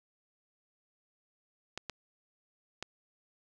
clicks, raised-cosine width 0.2 ms, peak -20 dBFS, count 3, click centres 1.776 / 1.897 / 2.826 s, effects none

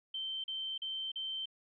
sine tone bursts, 3111 Hz, G7, 14 cents flat, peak -36 dBFS, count 4, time 0.14-1.457 s, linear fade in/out 5 ms, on 300 ms, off 39 ms, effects none

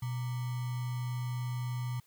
sine tone with sample-and-hold, 123.47 Hz, B2, in tune, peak -32 dBFS, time 0.02-2 s, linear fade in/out 5 ms, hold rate 1050 Hz, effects white hiss -67 dBFS RMS until 2.06 s

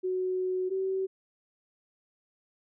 sine tone pair in turn, 370 / 381.3 Hz, F#4 / G4, 0 / -48 cents, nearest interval minor second, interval 52 cents, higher second, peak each -27 dBFS, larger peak neither, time 0.03-0.7 / 0.7-1.07 s, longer first, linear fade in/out 20 ms, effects none

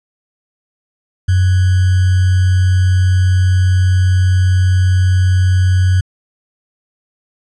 sine tone with sample-and-hold, 92.5 Hz, F#2, in tune, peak -8 dBFS, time 1.28-6.01 s, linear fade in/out 10 ms, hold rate 1575 Hz, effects resampled to 22050 Hz

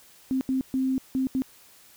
sine tone bursts at uneven times, 262.4 Hz, C4, 5 cents sharp, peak -22 dBFS, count 5, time 0.31-0.41 / 0.49-0.61 / 0.74-0.98 / 1.15-1.27 / 1.35-1.42 s, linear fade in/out 0 ms, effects white hiss -54 dBFS RMS until 1.96 s

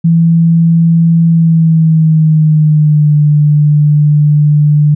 sine tone with pitch glide, 166 to 148.75 Hz, E3 to D3, +12 to +22 cents, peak -4 dBFS, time 0.04-4.95 s, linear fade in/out 10 ms, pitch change -190 cents, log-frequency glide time 1.27-3.16 s, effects none

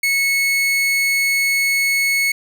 40% pulse tone, 2200 Hz, C#7, 14 cents flat, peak -14 dBFS, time 0.03-2.32 s, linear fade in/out 5 ms, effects none

